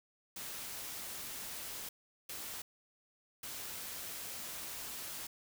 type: noise bursts at uneven times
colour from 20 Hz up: white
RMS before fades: -44 dBFS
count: 3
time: 0.36-1.89 / 2.29-2.62 / 3.43-5.27 s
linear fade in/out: 5 ms
effects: none